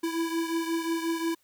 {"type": "beating tone pair", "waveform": "square", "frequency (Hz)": [329.6, 335.2], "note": ["E4", "E4"], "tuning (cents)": [0, 29], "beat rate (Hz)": 5.6, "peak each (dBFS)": [-29, -34], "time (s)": [0.03, 1.35], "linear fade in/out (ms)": 10, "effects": ["white hiss -68 dBFS RMS until 1.43 s"]}